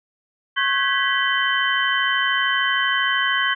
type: tone cluster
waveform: sine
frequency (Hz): 1088 / 1526 / 1659 / 1967 / 3065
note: C#6 / G6 / G#6 / B6 / G7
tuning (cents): -33 / -47 / -2 / -7 / -40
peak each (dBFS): -24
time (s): 0.56-3.55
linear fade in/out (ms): 20
effects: none